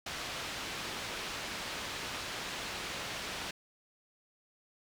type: low-pass noise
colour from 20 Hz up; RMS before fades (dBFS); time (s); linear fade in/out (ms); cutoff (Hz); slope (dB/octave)
white; -40; 0.06-3.51; 5; 3900; 12
effects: none